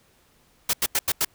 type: noise bursts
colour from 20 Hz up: white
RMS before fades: -22 dBFS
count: 5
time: 0.69-1.249 s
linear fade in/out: 5 ms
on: 43 ms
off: 86 ms
effects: pink hiss -61 dBFS RMS until 1.34 s